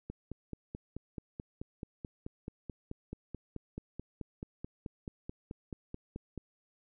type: click train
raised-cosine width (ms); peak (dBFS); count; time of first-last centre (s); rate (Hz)
3; -27; 30; 0.1-6.377; 4.62
effects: none